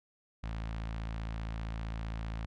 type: tone with notch filter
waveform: sawtooth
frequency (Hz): 55.3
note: A1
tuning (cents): +9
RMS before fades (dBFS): -38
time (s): 0.43-2.46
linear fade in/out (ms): 10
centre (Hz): 390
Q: 0.99
effects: low-pass 4000 Hz 12 dB/octave